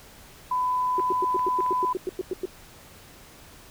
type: tone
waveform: sine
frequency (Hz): 1002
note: B5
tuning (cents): +25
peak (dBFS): -22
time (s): 0.51-1.93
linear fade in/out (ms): 5
type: tone bursts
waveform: sine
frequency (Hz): 370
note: F#4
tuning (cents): 0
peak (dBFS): -24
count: 13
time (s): 0.98-2.455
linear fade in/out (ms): 2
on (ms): 23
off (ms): 98
type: clicks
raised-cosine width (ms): 0.5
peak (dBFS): -25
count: 4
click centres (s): 0.996 / 1.394 / 1.606 / 1.663
effects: pink hiss -49 dBFS RMS until 3.7 s